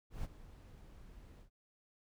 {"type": "noise with ADSR envelope", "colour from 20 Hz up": "brown", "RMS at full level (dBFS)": -40, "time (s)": [0.1, 1.5], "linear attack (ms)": 140, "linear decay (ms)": 27, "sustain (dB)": -15, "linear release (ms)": 100, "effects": []}